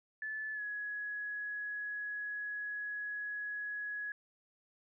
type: tone with pitch glide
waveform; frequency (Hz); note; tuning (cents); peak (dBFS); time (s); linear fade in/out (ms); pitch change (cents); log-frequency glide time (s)
sine; 1736 to 1677.8; A6 to G#6; -24 to +17; -37; 0.22-4.12; 2; -59; 0.53-0.62
effects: none